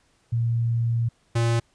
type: tone pair in turn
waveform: sine / square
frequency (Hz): 116.54 / 116.54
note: A#2 / A#2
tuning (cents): 0 / 0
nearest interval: unison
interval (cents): 0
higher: neither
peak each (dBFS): -20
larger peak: neither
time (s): 0.32-1.09 / 1.35-1.6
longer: first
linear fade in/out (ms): 10
effects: pink hiss -64 dBFS RMS until 1.74 s + resampled to 22050 Hz